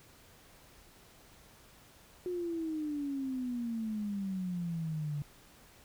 sine exponential sweep, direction down, 364.1 to 143.6 Hz, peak -33 dBFS, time 2.26-5.22 s, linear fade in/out 0 ms, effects pink hiss -59 dBFS RMS until 5.84 s

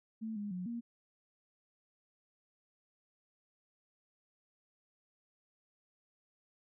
sine tone with pitch steps, 221.4 / 205.8 / 181 / 234.9 Hz, A3 / G#3 / F#3 / A#3, +11 / -16 / -38 / +13 cents, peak -37 dBFS, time 0.21-0.81 s, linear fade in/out 20 ms, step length 150 ms, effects none

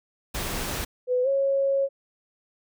pink noise, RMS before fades -30 dBFS, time 0.34-0.85 s, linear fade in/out 10 ms
sine tone with pitch glide, 500 to 548.4 Hz, B4 to C#5, +21 to -19 cents, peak -20 dBFS, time 1.07-1.89 s, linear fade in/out 50 ms, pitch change +160 cents, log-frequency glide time 1.23-1.28 s
effects none

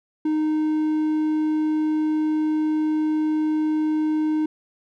triangle tone, 309 Hz, D#4, 12 cents flat, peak -17 dBFS, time 0.25-4.46 s, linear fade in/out 5 ms, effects none

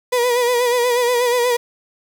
35% pulse tone with vibrato, 487.2 Hz, B4, 24 cents flat, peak -13 dBFS, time 0.12-1.57 s, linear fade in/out 10 ms, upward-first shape sine, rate 8.3 Hz, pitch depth 52 cents each way, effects 7-bit

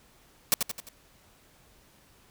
white noise with echo, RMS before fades -21 dBFS, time 0.52-0.54 s, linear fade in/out 0 ms, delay 87 ms, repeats 4, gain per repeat -6 dB, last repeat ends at 0.888 s, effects pink hiss -60 dBFS RMS until 2.3 s

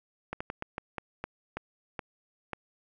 slowing click train, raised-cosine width 0.5 ms, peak -19 dBFS, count 10, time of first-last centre 0.33-2.533 s, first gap 75 ms, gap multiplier 1.28, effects none

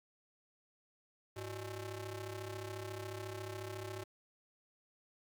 sawtooth ring-modulated tone, 239.9 Hz, A#3, 50 cents sharp, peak -35 dBFS, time 1.36-4.04 s, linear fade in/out 10 ms, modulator 137 Hz, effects Opus 48 kbps

